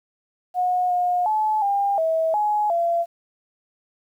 sine tone with pitch steps, 725 / 716 / 861 / 801 / 647 / 840 / 682 Hz, F#5 / F5 / A5 / G5 / E5 / G#5 / F5, -35 / +43 / -38 / +37 / -32 / +19 / -41 cents, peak -18 dBFS, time 0.54-3.06 s, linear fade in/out 50 ms, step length 360 ms, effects 9-bit

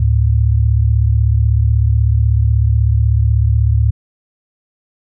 sine tone pair together, 72.68 / 108.9 Hz, D2 / A2, -17 / -17 cents, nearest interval perfect fifth, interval 700 cents, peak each -12 dBFS, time 0-3.91 s, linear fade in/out 5 ms, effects none

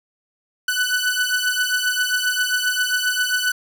sawtooth beating tone pair, 1489 / 1496.5 Hz, F#6 / F#6, +11 / +19 cents, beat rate 7.5 Hz, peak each -18 dBFS, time 0.68-3.52 s, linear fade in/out 5 ms, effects none

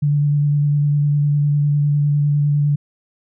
sine tone with vibrato, 145.8 Hz, D3, 12 cents flat, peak -13 dBFS, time 0.02-2.76 s, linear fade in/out 10 ms, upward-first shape square, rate 9.9 Hz, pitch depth 12 cents each way, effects none

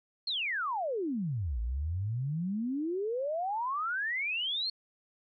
sine exponential two-way sweep, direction down then up, 4374 to 54.2 to 4374 Hz, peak -30 dBFS, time 0.27-4.7 s, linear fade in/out 5 ms, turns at 1.6 s, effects none

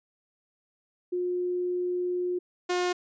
sine / sawtooth tone pair in turn, 358.2 / 358.2 Hz, F4 / F4, +44 / +44 cents, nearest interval unison, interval 0 cents, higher neither, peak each -26 / -21 dBFS, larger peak second, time 1.12-2.39 / 2.69-2.93 s, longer first, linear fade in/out 10 ms, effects resampled to 16000 Hz

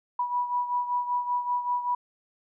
sine beating tone pair, 977 / 982.2 Hz, B5 / B5, -19 / -10 cents, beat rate 5.2 Hz, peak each -26 / -32 dBFS, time 0.19-1.95 s, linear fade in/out 5 ms, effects none

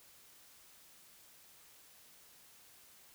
silence, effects white hiss -61 dBFS RMS until 3.14 s

